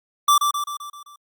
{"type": "tone with echo", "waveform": "square", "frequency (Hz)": 1169, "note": "D6", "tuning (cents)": -8, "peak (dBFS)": -13, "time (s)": [0.28, 0.38], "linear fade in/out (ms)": 5, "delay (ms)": 130, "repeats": 6, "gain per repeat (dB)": -5, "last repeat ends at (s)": 1.16, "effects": ["Opus 48 kbps"]}